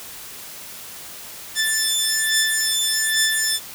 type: beating tone pair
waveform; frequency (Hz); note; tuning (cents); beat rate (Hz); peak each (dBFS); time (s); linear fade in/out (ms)
10% pulse; 1760 / 1761.2; A6 / A6; 0 / +1; 1.2; -12; 1.55-3.6; 50
effects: white hiss -37 dBFS RMS until 3.74 s